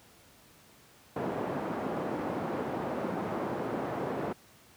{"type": "band-pass noise", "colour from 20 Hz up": "pink", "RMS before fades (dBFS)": -34, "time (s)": [1.16, 4.33], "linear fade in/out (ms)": 5, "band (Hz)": [210, 900], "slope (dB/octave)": 12, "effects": ["pink hiss -58 dBFS RMS until 4.76 s", "high-pass 80 Hz 12 dB/octave"]}